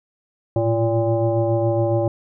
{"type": "tone with frequency modulation", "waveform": "sine", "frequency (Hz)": 342.9, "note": "F4", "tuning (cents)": -32, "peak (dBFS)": -16, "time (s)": [0.56, 2.08], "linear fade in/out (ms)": 2, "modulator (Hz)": 231, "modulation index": 1.5, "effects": []}